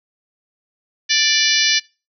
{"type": "harmonic tone", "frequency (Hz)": 587.3, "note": "D5", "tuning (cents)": 0, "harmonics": [3, 4, 5, 6, 7, 8, 9, 10], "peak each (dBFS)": [-22, -22, -22, -22, -22, -22, -22, -22], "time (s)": [1.09, 1.8], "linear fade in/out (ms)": 20, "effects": ["noise-tail reverb RT60 0.3 s tail -23 dB re dry"]}